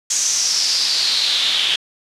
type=noise with band-pass filter sweep; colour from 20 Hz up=pink; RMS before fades=-18 dBFS; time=0.1-1.76 s; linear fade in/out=5 ms; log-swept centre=6600 to 3200 Hz; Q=5.5; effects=low-pass 11000 Hz 12 dB/octave